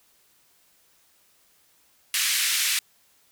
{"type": "band-pass noise", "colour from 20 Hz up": "pink", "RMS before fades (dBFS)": -24, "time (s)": [2.14, 2.79], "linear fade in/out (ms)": 2, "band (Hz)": [1900, 14000], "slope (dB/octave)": 24, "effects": ["white hiss -62 dBFS RMS until 3.31 s"]}